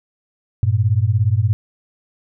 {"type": "beating tone pair", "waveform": "sine", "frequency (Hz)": [98, 115], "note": ["G2", "A#2"], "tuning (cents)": [0, -23], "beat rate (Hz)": 17, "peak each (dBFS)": -16, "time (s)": [0.63, 1.53], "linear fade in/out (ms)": 0, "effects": []}